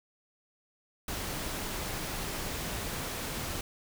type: noise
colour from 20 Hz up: pink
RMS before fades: -36 dBFS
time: 1.08-3.61 s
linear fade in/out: 2 ms
effects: none